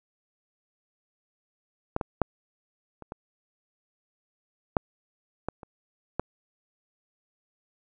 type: clicks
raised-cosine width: 1 ms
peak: -12 / -15 / -7 / -28 / -22 / -7 / -15 / -28 / -12 dBFS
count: 9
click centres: 1.964 / 2.012 / 2.217 / 3.023 / 3.121 / 4.768 / 5.486 / 5.632 / 6.196 s
effects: none